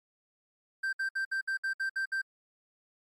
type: tone bursts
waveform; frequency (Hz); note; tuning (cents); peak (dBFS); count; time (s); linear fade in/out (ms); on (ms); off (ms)
triangle; 1568; G6; 0; -27; 9; 0.83-2.218; 10; 100; 61
effects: MP3 64 kbps